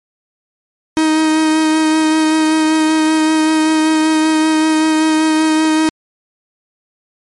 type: tone with vibrato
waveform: 45% pulse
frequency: 314 Hz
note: D#4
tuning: 16 cents sharp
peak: -10 dBFS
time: 0.97-5.89 s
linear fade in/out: 0 ms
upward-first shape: sine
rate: 5.2 Hz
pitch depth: 13 cents each way
effects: MP3 48 kbps